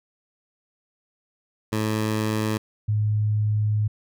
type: tone pair in turn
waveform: 15% pulse / sine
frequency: 108.4 / 106.11 Hz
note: A2 / G#2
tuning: -25 / +38 cents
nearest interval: unison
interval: 37 cents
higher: first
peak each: -16 / -19 dBFS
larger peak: first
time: 1.72-2.58 / 2.88-3.88 s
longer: second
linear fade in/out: 10 ms
effects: none